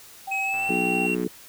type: tone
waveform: sine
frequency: 778 Hz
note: G5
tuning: 13 cents flat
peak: -29 dBFS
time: 0.27-1.07 s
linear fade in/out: 10 ms
type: tone with pitch glide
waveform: triangle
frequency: 2553 to 2736 Hz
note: D#7 to F7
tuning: +44 to -36 cents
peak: -23 dBFS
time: 0.31-1.15 s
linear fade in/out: 10 ms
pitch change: +120 cents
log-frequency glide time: 0.42-0.75 s
type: click train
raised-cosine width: 0.5 ms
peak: -28 dBFS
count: 85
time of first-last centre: 0.54-1.24 s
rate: 120 Hz
type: harmonic tone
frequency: 60.9 Hz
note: B1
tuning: 24 cents flat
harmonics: 3 / 4 / 5 / 6 / 7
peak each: -30 / -30 / -30 / -30 / -30 dBFS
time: 0.69-1.28 s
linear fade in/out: 5 ms
effects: white hiss -47 dBFS RMS until 1.48 s